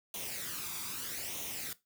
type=noise with flanger; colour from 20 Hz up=white; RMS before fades=-40 dBFS; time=0.14-1.73 s; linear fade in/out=2 ms; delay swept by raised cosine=0.31 to 0.86 ms; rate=0.79 Hz; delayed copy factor=+0.6; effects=noise-tail reverb RT60 0.2 s tail -17 dB re dry + high-pass 60 Hz 12 dB/octave